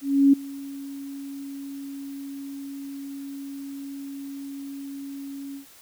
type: tone with ADSR envelope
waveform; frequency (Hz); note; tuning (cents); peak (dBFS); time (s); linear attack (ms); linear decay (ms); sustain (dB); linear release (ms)
sine; 277.3; C#4; +1; -11; 0.01-5.66; 320; 10; -22; 110
effects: white hiss -51 dBFS RMS until 5.81 s